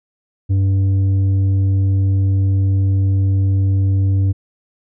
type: tone with tanh clipping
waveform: triangle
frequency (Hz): 96.9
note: G2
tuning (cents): -20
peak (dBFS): -13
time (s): 0.49-4.33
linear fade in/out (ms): 20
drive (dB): 10
effects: none